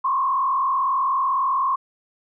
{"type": "tone with frequency modulation", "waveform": "sine", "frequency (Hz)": 1073, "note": "C6", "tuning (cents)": 43, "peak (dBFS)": -18, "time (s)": [0.04, 1.76], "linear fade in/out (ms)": 10, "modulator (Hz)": 42, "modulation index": 1.2, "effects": []}